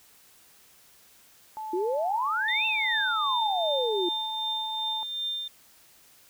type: tone with pitch glide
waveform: sine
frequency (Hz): 869 to 877.6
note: A5 to A5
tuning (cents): -22 to -5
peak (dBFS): -33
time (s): 1.57-5.03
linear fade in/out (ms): 0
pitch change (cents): +17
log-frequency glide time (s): 3.73-4.18
type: exponential two-way sweep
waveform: sine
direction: up then down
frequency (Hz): 338 to 2731 to 338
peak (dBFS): -25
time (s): 1.73-4.09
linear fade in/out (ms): 5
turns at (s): 2.66
type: tone with tremolo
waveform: sine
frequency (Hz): 3600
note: A7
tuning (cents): +39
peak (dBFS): -27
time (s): 2.48-5.48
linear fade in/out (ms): 5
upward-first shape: triangle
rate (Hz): 2.6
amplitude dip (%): 50
effects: white hiss -57 dBFS RMS until 6.29 s